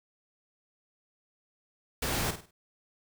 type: noise with echo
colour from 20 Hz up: pink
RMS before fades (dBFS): -31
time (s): 2.02-2.31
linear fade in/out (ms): 5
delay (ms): 50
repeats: 4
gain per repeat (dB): -9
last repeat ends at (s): 2.51
effects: none